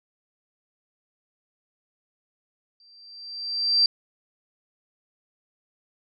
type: tone with exponential growth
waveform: sine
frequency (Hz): 4699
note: D8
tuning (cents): 0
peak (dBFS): -14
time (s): 2.8-3.86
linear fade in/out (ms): 2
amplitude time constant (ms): 230
effects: none